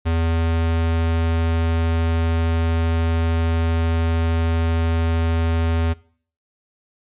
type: tone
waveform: square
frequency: 82.41 Hz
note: E2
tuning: in tune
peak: -18 dBFS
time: 0.05-5.94 s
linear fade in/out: 20 ms
effects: noise-tail reverb RT60 0.5 s tail -21 dB re dry + resampled to 8000 Hz